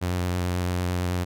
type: tone with vibrato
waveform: sawtooth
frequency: 89.5 Hz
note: F2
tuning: 43 cents sharp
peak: -20 dBFS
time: 0.01-1.25 s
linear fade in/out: 20 ms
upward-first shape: square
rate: 9.1 Hz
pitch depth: 16 cents each way
effects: none